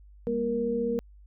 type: tone cluster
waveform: sine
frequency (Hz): 203.9 / 238.8 / 469.2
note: G#3 / A#3 / A#4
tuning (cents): -32 / +42 / +11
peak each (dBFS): -34 / -31 / -27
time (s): 0.27-0.99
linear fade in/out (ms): 0
effects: added 50 Hz sine -49 dBFS peak until 1.26 s